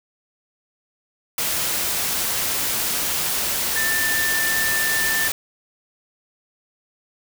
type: tone in noise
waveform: sine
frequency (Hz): 1778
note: A6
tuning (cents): +18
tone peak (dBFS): -21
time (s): 3.76-5.28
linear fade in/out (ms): 2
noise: white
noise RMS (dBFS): -23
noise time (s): 1.38-5.32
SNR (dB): -1
effects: none